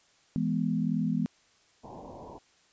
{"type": "chord", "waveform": "sine", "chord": "E major", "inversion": "none", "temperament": "equal", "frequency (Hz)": [164.81, 207.7, 246.9], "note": ["E3", "G#3", "B3"], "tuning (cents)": [0, 0, 0], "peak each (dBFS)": -30, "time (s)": [0.36, 1.26], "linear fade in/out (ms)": 0}
{"type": "low-pass noise", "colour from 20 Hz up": "white", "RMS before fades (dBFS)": -45, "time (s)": [1.83, 2.39], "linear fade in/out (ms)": 20, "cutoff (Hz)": 1000, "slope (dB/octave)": 96}
{"effects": ["white hiss -64 dBFS RMS until 2.72 s", "resampled to 16000 Hz"]}